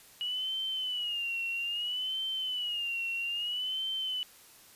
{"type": "tone with vibrato", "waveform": "sine", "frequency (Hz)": 2909, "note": "F#7", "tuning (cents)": -30, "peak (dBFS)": -31, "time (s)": [0.21, 4.23], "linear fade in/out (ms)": 0, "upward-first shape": "sine", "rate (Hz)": 0.61, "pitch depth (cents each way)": 110, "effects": ["white hiss -56 dBFS RMS until 4.75 s", "resampled to 32000 Hz"]}